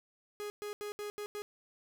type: tone bursts at uneven times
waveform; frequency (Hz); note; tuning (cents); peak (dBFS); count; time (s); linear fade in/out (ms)
45% pulse; 415; G#4; -1; -38; 6; 0.4-0.5 / 0.62-0.73 / 0.81-0.92 / 0.99-1.1 / 1.18-1.26 / 1.35-1.42; 0
effects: none